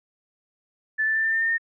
sine tone with pitch steps, 1749 / 1762.2 / 1775.5 / 1788.8 / 1802.3 / 1815.9 / 1829.6 Hz, A6 / A6 / A6 / A6 / A6 / A#6 / A#6, -11 / +2 / +15 / +28 / +41 / -46 / -33 cents, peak -20 dBFS, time 0.98-1.582 s, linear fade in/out 20 ms, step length 86 ms, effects none

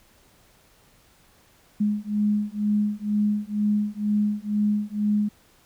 sine beating tone pair, 207.7 / 209.8 Hz, G#3 / G#3, 0 / +18 cents, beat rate 2.1 Hz, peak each -24 dBFS, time 1.8-5.29 s, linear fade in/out 10 ms, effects pink hiss -58 dBFS RMS until 5.65 s

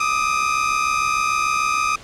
30% pulse tone pair together, 1200 / 1266.7 Hz, D6 / D#6, +37 / +31 cents, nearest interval minor second, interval 94 cents, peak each -18 dBFS, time 0-1.96 s, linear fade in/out 5 ms, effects pink hiss -41 dBFS RMS until 2.03 s + low-pass 7000 Hz 12 dB/octave

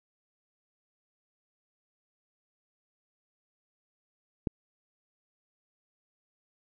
click, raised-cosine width 3 ms, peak -15 dBFS, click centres 4.472 s, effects none

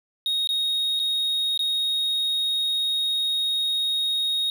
triangle tone with dropouts, 3743 Hz, A#7, 6 cents sharp, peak -20 dBFS, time 0.26-4.5 s, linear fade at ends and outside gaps 1 ms, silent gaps 0.473-0.49 / 0.993-0.998 / 1.576-1.592 s, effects none

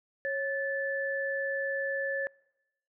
sine tone pair together, 548.2 / 1744 Hz, C#5 / A6, -19 / -16 cents, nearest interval octave + minor sixth, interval 2003 cents, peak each -32 / -32 dBFS, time 0.25-2.27 s, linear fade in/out 0 ms, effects noise-tail reverb RT60 1.0 s tail -26 dB re dry

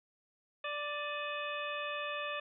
harmonic tone with a mistuned harmonic, 587.3 Hz, D5, in tune, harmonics 1 / 2 / 3 / 4 / 5 / 6, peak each -41 / -41 / -43 / -42 / -48 / -47 dBFS, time 0.64-2.4 s, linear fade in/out 5 ms, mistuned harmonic 4, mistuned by +120 cents, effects none

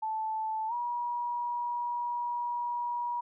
sine tone with pitch glide, 876 to 960.8 Hz, A5 to B5, -8 to -48 cents, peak -30 dBFS, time 0.02-3.21 s, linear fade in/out 10 ms, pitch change +160 cents, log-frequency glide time 0.68-0.73 s, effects none

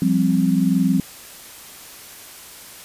sine chord, F suspended second, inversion none, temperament equal, 174.61 / 196 / 261.6 Hz, F3 / G3 / C4, 0 / 0 / 0 cents, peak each -19 dBFS, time 0.02-1 s, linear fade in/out 2 ms, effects white hiss -40 dBFS RMS until 2.84 s + resampled to 32000 Hz

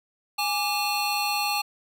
square tone cluster, 827 / 1173 / 2695 / 4318 Hz, G#5 / D6 / E7 / C#8, -8 / -2 / +38 / -46 cents, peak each -28 / -34 / -31 / -30 dBFS, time 0.38-1.62 s, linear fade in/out 10 ms, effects none

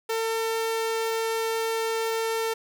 sawtooth tone, 450.5 Hz, A4, 41 cents sharp, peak -21 dBFS, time 0.09-2.54 s, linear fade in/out 10 ms, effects none

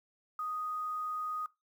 sine tone with quantisation, 1244.5 Hz, D#6, in tune, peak -34 dBFS, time 0.39-1.46 s, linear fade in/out 2 ms, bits 10, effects noise-tail reverb RT60 0.2 s tail -19 dB re dry

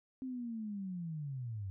sine linear sweep, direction down, 264.2 to 92.5 Hz, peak -38 dBFS, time 0.22-1.7 s, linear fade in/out 0 ms, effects none

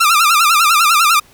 sawtooth tone with vibrato, 1274 Hz, D#6, 41 cents sharp, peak -5 dBFS, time 0-1.2 s, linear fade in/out 10 ms, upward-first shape sine, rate 10 Hz, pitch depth 140 cents each way, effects pink hiss -47 dBFS RMS until 1.33 s

